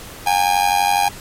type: tone with amplitude modulation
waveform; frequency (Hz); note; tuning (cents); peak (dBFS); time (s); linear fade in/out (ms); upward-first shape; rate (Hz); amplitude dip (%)
45% pulse; 813; G#5; -37; -10; 0.26-1.09; 10; sine; 92; 85
effects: pink hiss -36 dBFS RMS until 1.2 s + MP3 64 kbps